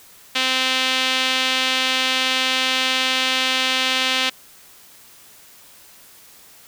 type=tone with band-pass filter; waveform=sawtooth; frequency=259.4 Hz; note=C4; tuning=15 cents flat; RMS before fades=-20 dBFS; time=0.35-4.3 s; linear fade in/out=10 ms; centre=3200 Hz; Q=1.9; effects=white hiss -47 dBFS RMS until 6.67 s